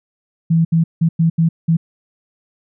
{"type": "tone bursts at uneven times", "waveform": "sine", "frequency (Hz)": 164.5, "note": "E3", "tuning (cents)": -3, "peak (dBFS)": -10, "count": 6, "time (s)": [[0.5, 0.65], [0.72, 0.84], [1.01, 1.09], [1.19, 1.3], [1.38, 1.49], [1.68, 1.77]], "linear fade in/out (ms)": 10, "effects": []}